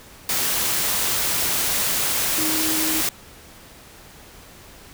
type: tone in noise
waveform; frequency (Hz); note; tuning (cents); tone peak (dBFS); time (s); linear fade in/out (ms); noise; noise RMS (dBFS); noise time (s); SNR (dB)
sine; 315.8; D#4; +26; -26; 2.38-3.01; 2; white; -22; 0.29-3.09; -7
effects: pink hiss -45 dBFS RMS until 4.93 s